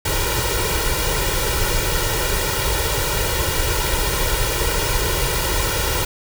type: noise with comb filter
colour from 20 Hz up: pink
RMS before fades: -20 dBFS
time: 0.05-6.05 s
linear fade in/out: 5 ms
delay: 2.1 ms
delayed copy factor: +0.85
effects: none